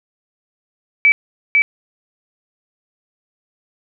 sine tone with echo, 2300 Hz, D7, 37 cents flat, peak -7 dBFS, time 1.05-1.12 s, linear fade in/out 0 ms, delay 500 ms, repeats 1, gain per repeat -2 dB, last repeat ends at 1.62 s, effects none

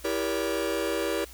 45% pulse chord, E diminished seventh, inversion none, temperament just, 329.6 / 395.6 / 474.7 / 569.6 Hz, E4 / G4 / Bb4 / Db5, 0 / +16 / +31 / +47 cents, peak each -32 dBFS, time 0.04-1.25 s, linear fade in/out 10 ms, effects added 60 Hz sine -47 dBFS peak until 1.33 s + white hiss -49 dBFS RMS until 1.33 s

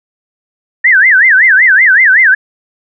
sine tone with vibrato, 1776 Hz, A6, 16 cents sharp, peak -3 dBFS, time 0.84-2.35 s, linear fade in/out 10 ms, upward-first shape sine, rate 5.3 Hz, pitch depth 290 cents each way, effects none

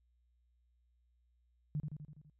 sine tone with echo, 149.8 Hz, D3, 35 cents sharp, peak -33 dBFS, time 1.75-1.8 s, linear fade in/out 0 ms, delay 83 ms, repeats 6, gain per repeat -4 dB, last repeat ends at 2.298 s, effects added 60 Hz sine -70 dBFS peak until 2.39 s

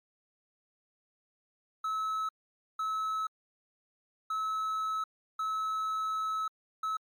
triangle tone bursts at uneven times, 1296 Hz, E6, 30 cents flat, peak -28 dBFS, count 5, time 1.84-2.29 / 2.79-3.27 / 4.3-5.04 / 5.39-6.48 / 6.83-6.97 s, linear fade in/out 5 ms, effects MP3 96 kbps

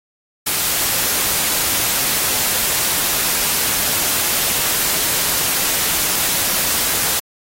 white noise, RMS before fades -18 dBFS, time 0.46-7.2 s, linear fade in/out 10 ms, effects AAC 48 kbps

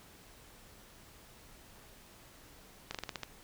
slowing click train, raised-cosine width 0.2 ms, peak -20 dBFS, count 7, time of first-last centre 2.91-3.233 s, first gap 36 ms, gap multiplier 1.16, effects pink hiss -57 dBFS RMS until 3.43 s

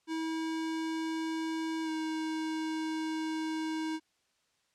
square tone with pitch glide, 322.1 to 316.7 Hz, E4 to D#4, -40 to +31 cents, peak -33 dBFS, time 0.07-4 s, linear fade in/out 50 ms, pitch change -29 cents, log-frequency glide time 1.84-1.89 s, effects white hiss -74 dBFS RMS until 4.74 s + low-pass 7000 Hz 12 dB/octave

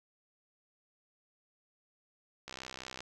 click train, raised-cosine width 0.2 ms, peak -25 dBFS, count 35, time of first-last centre 2.48-3.006 s, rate 64.7 Hz, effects none

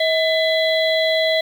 harmonic tone with a mistuned harmonic, 669 Hz, E5, 25 cents sharp, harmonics 1 / 3 / 5 / 6, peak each -17 / -22 / -24 / -25 dBFS, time 0-1.41 s, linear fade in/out 5 ms, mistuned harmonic 1, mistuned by -77 cents, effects 7-bit

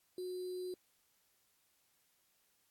sine tone with sample-and-hold, 364.8 Hz, F#4, 24 cents flat, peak -39 dBFS, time 0.18-0.74 s, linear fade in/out 2 ms, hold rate 4410 Hz, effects white hiss -75 dBFS RMS until 2.7 s + AAC 64 kbps

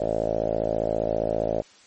5% pulse tone with low-pass filter, 55 Hz, A1, in tune, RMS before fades -25 dBFS, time 0-1.62 s, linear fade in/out 5 ms, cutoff 600 Hz, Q 6.2, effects white hiss -53 dBFS RMS until 1.86 s + MP3 32 kbps

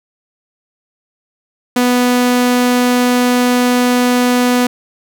sawtooth tone, 246.9 Hz, B3, in tune, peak -6 dBFS, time 1.76-4.67 s, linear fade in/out 5 ms, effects none

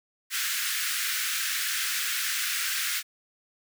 pink high-pass noise, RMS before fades -29 dBFS, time 0.3-3.03 s, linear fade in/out 50 ms, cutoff 1400 Hz, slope 48 dB/octave, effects none

